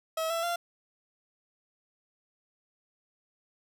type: tone with pitch steps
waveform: 30% pulse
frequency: 644 / 666.7 / 690.2 Hz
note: E5 / E5 / F5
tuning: -41 / +19 / -21 cents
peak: -26 dBFS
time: 0.17-0.56 s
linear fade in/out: 5 ms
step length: 130 ms
effects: none

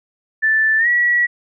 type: tone with pitch glide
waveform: sine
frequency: 1760 to 1930.4 Hz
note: A6 to B6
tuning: 0 to -40 cents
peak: -12 dBFS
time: 0.42-1.27 s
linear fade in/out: 20 ms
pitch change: +160 cents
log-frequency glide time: 0.78-0.88 s
effects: none

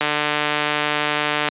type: click train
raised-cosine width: 0.3 ms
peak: -3 dBFS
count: 221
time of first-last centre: 0.01-1.487 s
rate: 149 Hz
effects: high-pass 200 Hz 12 dB/octave + resampled to 8000 Hz

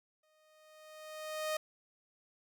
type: tone with exponential growth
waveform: sawtooth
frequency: 620 Hz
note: D#5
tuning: 6 cents flat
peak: -28 dBFS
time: 0.23-1.57 s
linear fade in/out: 5 ms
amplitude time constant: 290 ms
effects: none

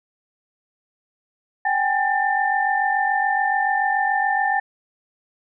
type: tone cluster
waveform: sine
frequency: 774 / 821 / 1788 Hz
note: G5 / G#5 / A6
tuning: -22 / -20 / +27 cents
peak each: -22 dBFS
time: 1.65-4.6 s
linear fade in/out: 5 ms
effects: none

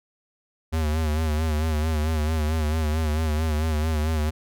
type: tone with vibrato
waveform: square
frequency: 77.8 Hz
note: D#2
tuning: in tune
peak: -22 dBFS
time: 0.72-4.31 s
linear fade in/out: 20 ms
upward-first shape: sine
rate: 4.5 Hz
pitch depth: 64 cents each way
effects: none

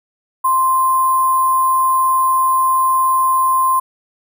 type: tone with sample-and-hold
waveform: sine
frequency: 1046.5 Hz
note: C6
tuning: in tune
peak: -11 dBFS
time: 0.44-3.8 s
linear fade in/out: 10 ms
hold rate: 11025 Hz
effects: none

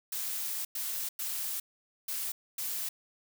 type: noise bursts at uneven times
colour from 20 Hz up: blue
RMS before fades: -35 dBFS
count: 5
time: 0.12-0.65 / 0.75-1.09 / 1.19-1.6 / 2.08-2.32 / 2.58-2.89 s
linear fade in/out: 5 ms
effects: none

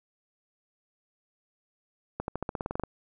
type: accelerating click train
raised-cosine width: 1 ms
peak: -17 dBFS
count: 12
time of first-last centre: 2.2-2.836 s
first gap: 81 ms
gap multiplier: 0.93
effects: none

